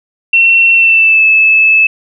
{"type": "tone with pitch glide", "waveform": "sine", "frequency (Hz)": [2712, 2611], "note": ["E7", "E7"], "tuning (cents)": [49, -17], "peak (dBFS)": -4, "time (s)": [0.33, 1.87], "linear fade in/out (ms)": 5, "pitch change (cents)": -66, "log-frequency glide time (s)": [0.74, 1.24], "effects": []}